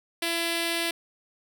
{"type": "tone with notch filter", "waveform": "5% pulse", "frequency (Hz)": 336.2, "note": "E4", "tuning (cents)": 34, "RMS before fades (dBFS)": -28, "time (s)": [0.22, 0.91], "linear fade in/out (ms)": 5, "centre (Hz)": 1200, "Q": 1.4, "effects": []}